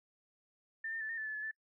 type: tone with pitch steps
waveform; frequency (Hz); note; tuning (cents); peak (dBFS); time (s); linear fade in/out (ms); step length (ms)
sine; 1792 / 1812 / 1748 / 1826 / 1749 / 1733 / 1716 / 1756; A6 / A#6 / A6 / A#6 / A6 / A6 / A6 / A6; +31 / -50 / -12 / -36 / -11 / -27 / -44 / -4; -37; 0.84-1.512; 5; 84
effects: noise-tail reverb RT60 0.1 s tail -25 dB re dry